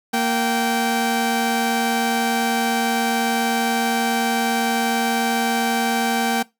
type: tone pair together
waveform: sawtooth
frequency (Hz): 231.8 / 776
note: A#3 / G5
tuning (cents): -10 / -18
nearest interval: octave + major sixth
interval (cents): 2092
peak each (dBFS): -17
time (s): 0.13-6.43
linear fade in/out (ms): 10
effects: noise-tail reverb RT60 0.2 s tail -21 dB re dry